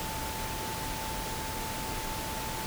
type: tone in noise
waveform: sine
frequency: 880 Hz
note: A5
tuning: in tune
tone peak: -39 dBFS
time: 0-2.66 s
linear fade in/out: 0 ms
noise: pink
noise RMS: -36 dBFS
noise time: 0-2.66 s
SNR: -6 dB
effects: none